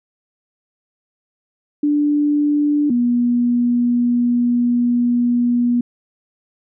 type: tone pair in turn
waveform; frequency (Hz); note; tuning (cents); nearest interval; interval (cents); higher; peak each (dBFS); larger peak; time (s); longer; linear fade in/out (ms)
sine; 293.7 / 241.5; D4 / B3; 0 / -39; minor third; 339; first; -13; neither; 1.83-2.9 / 2.9-5.81; second; 5
effects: none